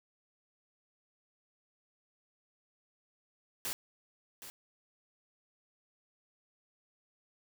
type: noise with echo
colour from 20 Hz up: white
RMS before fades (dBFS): -37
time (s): 3.65-3.73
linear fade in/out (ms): 0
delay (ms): 770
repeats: 1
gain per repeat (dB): -11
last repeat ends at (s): 4.5
effects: none